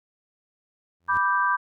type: tone with exponential growth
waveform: sawtooth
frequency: 85.4 Hz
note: F2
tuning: 38 cents flat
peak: -33 dBFS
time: 1-1.18 s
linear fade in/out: 5 ms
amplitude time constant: 38 ms
type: chord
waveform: sine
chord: G major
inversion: first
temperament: equal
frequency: 987.8 / 1174.7 / 1568 Hz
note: B5 / D6 / G6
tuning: 0 / 0 / 0 cents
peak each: -24 dBFS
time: 1.08-1.57 s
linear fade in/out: 20 ms
effects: none